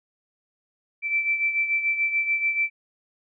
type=beating tone pair; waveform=sine; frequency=2330 / 2336.9 Hz; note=D7 / D7; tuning=-14 / -9 cents; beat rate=6.9 Hz; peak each=-22 / -29 dBFS; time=1.02-2.7 s; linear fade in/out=50 ms; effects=none